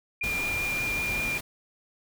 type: tone with vibrato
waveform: sine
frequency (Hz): 2402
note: D7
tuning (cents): +38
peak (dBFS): -27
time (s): 0.21-1.38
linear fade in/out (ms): 5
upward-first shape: sine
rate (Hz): 5.2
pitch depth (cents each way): 10
type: noise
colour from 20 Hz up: pink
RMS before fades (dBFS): -35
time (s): 0.23-1.41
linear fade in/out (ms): 10
effects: none